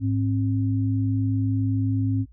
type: tone pair together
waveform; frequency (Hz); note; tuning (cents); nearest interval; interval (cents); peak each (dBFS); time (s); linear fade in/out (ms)
sine; 105.7 / 266.5; G#2 / C4; +31 / +32; octave + major third; 1601; -22 / -25; 0-2.26; 50
effects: noise-tail reverb RT60 0.1 s tail -20 dB re dry + added 58 Hz sine -47 dBFS peak until 2.32 s